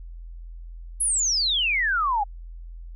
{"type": "exponential sweep", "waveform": "sine", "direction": "down", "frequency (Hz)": [11020, 784], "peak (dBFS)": -20, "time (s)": [1, 2.24], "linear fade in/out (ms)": 10, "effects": ["added 42 Hz sine -36 dBFS peak until 2.95 s"]}